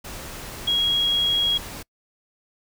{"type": "tone in noise", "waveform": "sine", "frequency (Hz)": 3300, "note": "G#7", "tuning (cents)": -12, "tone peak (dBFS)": -18, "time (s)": [0.67, 1.58], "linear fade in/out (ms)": 10, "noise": "pink", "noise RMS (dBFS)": -36, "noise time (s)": [0.04, 1.83], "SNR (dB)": 15, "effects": ["noise-tail reverb RT60 0.1 s tail -26 dB re dry"]}